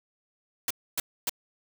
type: noise bursts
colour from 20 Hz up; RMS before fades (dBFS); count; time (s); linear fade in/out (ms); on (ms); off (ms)
white; -28; 3; 0.68-1.295; 2; 25; 270
effects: none